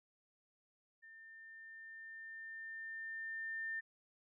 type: tone with level ramp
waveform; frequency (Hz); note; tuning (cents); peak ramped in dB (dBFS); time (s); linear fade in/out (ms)
sine; 1800; A6; +39; -55 to -38; 1.02-3.81; 20
effects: none